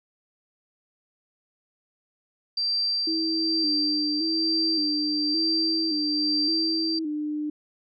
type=tone with tremolo; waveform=sine; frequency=4699 Hz; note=D8; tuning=in tune; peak=-22 dBFS; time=2.57-6.99 s; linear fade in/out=5 ms; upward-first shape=sine; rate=1.1 Hz; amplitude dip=35%
type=tone with vibrato; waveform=sine; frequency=311.1 Hz; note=D#4; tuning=in tune; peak=-26 dBFS; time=3.07-7.5 s; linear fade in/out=5 ms; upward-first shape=square; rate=0.88 Hz; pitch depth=60 cents each way
effects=none